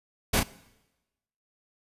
pink noise with echo, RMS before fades -23 dBFS, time 0.33-0.4 s, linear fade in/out 10 ms, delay 34 ms, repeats 1, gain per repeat -4 dB, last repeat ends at 0.434 s, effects noise-tail reverb RT60 1.0 s tail -20 dB re dry + resampled to 32000 Hz

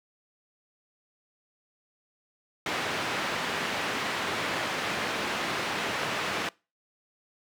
white band-pass noise, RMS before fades -31 dBFS, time 2.66-6.49 s, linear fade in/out 2 ms, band 130 to 2400 Hz, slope 12 dB/octave, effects noise-tail reverb RT60 0.3 s tail -24 dB re dry

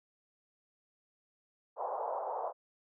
white band-pass noise, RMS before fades -37 dBFS, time 1.76-2.53 s, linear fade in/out 50 ms, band 480 to 1000 Hz, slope 48 dB/octave, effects none

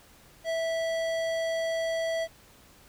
sine tone with tanh clipping, 656 Hz, E5, 9 cents flat, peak -29 dBFS, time 0.44-2.28 s, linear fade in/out 50 ms, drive 18 dB, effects pink hiss -56 dBFS RMS until 2.88 s

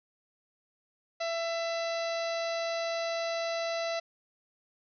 harmonic tone with a mistuned harmonic, 668 Hz, E5, 23 cents sharp, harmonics 1 / 2 / 3 / 4 / 5 / 6 / 7 / 8 / 9, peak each -31 / -41 / -41 / -43 / -51 / -42 / -46 / -50 / -49 dBFS, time 1.2-4 s, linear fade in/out 10 ms, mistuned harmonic 8, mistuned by -38 cents, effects none

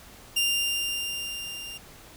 sawtooth tone with level ramp, 2794 Hz, F7, in tune, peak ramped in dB -18 to -34 dBFS, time 0.36-1.78 s, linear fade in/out 10 ms, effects pink hiss -49 dBFS RMS until 2.16 s

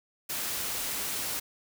white noise, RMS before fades -33 dBFS, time 0.29-1.4 s, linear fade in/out 10 ms, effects none

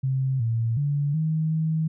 sine tone with pitch steps, 132.6 / 114.6 / 144 / 157.8 / 158.9 Hz, C3 / A#2 / D3 / D#3 / D#3, +23 / -29 / -34 / +25 / +37 cents, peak -21 dBFS, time 0.03-1.88 s, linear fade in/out 10 ms, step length 370 ms, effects none

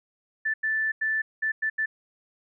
sine tone bursts at uneven times, 1759 Hz, A6, 1 cent flat, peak -23 dBFS, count 6, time 0.45-0.54 / 0.63-0.92 / 1.01-1.22 / 1.42-1.52 / 1.62-1.7 / 1.78-1.86 s, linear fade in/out 10 ms, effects none

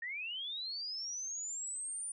sine linear sweep, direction up, 1818 to 9397 Hz, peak -38 dBFS, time 0.02-2.12 s, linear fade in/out 5 ms, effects none

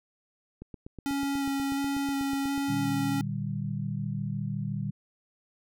click train, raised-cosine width 3 ms, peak -28 dBFS, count 17, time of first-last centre 0.62-2.578 s, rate 8.17 Hz
square tone with vibrato, 277.2 Hz, C#4, in tune, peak -28 dBFS, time 1.06-3.21 s, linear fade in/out 0 ms, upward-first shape square, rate 1.4 Hz, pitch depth 9 cents each way
sine chord, G minor, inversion first, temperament equal with one note detuned, 116.54 / 150.44 / 196 Hz, Bb2 / D3 / G3, 0 / +42 / 0 cents, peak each -34 / -33 / -34 dBFS, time 2.68-4.91 s, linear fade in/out 10 ms
effects none

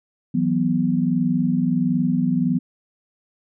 sine chord, E suspended second, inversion none, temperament equal with one note detuned, 163.39 / 185 / 246.9 Hz, E3 / F#3 / B3, -15 / 0 / 0 cents, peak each -23 / -22 / -20 dBFS, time 0.34-2.59 s, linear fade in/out 10 ms, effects none

